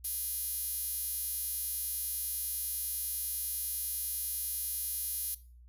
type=tone with high-pass filter; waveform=5% pulse; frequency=410 Hz; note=G#4; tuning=22 cents flat; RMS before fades=-36 dBFS; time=0.04-5.35 s; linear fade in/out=10 ms; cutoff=10000 Hz; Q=2.3; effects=noise-tail reverb RT60 0.4 s tail -18 dB re dry + added 60 Hz sine -52 dBFS peak until 5.68 s